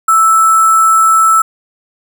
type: tone with sample-and-hold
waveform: sine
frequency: 1318.5 Hz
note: E6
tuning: in tune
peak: -5 dBFS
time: 0.08-1.42 s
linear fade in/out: 5 ms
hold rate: 8820 Hz
effects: none